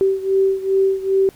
sine beating tone pair, 385.5 / 388 Hz, G4 / G4, -29 / -18 cents, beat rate 2.5 Hz, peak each -16 / -19 dBFS, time 0.01-1.29 s, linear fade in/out 0 ms, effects pink hiss -49 dBFS RMS until 1.35 s

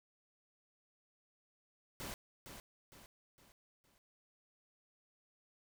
pink noise with echo, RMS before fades -45 dBFS, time 2-2.14 s, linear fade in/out 0 ms, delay 460 ms, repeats 4, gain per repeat -7 dB, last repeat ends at 3.98 s, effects none

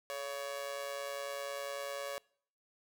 sawtooth tone with amplitude modulation, 562 Hz, C#5, 24 cents sharp, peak -31 dBFS, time 0.1-2.18 s, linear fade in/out 0 ms, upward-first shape sine, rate 130 Hz, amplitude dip 75%, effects noise-tail reverb RT60 0.6 s tail -25 dB re dry

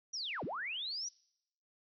sine linear two-way sweep, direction down then up, 5970 to 110 to 5970 Hz, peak -37 dBFS, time 0.13-1.09 s, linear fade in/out 10 ms, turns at 0.44 s, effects noise-tail reverb RT60 0.8 s tail -25 dB re dry

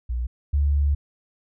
sine tone pair in turn, 60.5 / 71.74 Hz, B1 / D2, -35 / -40 cents, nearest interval minor third, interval 295 cents, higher second, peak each -23 / -17 dBFS, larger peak second, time 0.09-0.27 / 0.53-0.95 s, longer second, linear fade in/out 10 ms, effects none

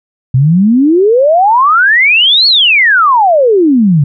sine exponential two-way sweep, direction up then down, 123 to 4460 to 135.6 Hz, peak -4 dBFS, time 0.34-4.04 s, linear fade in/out 5 ms, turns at 2.47 s, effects none

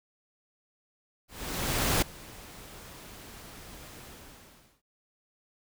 pink noise with ADSR envelope, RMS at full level -25 dBFS, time 1.28-4.82 s, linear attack 740 ms, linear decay 6 ms, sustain -22 dB, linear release 810 ms, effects none

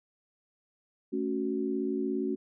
sine chord, F# minor, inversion first, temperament equal, 220 / 277.2 / 370 Hz, A3 / C#4 / F#4, 0 / 0 / 0 cents, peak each -34 / -32 / -32 dBFS, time 1.12-2.36 s, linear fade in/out 20 ms, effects none

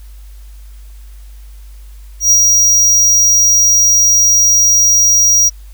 square tone with ADSR envelope, 5740 Hz, F8, 47 cents sharp, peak -5 dBFS, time 2.2-5.5 s, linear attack 110 ms, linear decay 62 ms, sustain -2 dB, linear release 25 ms, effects added 50 Hz sine -31 dBFS peak until 5.73 s + white hiss -49 dBFS RMS until 5.73 s

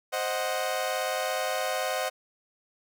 sawtooth chord, C diminished, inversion none, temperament equal, 523.3 / 622.3 / 740 Hz, C5 / Eb5 / Gb5, 0 / 0 / 0 cents, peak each -28 dBFS, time 0.12-2.1 s, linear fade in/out 20 ms, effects none

